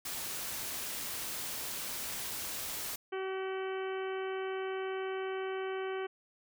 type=noise; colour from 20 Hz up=white; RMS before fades=-39 dBFS; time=0.05-2.96 s; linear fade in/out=5 ms
type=harmonic tone; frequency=380.8 Hz; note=F#4; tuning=50 cents sharp; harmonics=1 / 2 / 3 / 4 / 5 / 6 / 7 / 8; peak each=-35 / -44 / -46 / -46 / -51 / -50 / -55 / -52 dBFS; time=3.12-6.07 s; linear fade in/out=10 ms
effects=none

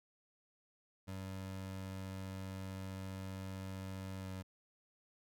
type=tone with pitch glide; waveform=25% pulse; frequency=95.3 to 94.15 Hz; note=G2 to F#2; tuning=-48 to +31 cents; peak=-39 dBFS; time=1.07-4.43 s; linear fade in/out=20 ms; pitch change=-21 cents; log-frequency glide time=4.2-4.27 s; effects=none

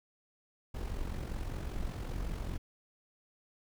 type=noise with amplitude modulation; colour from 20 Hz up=brown; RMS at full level=-35 dBFS; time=0.74-2.58 s; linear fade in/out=10 ms; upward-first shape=sine; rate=45.2 Hz; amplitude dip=55%; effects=none

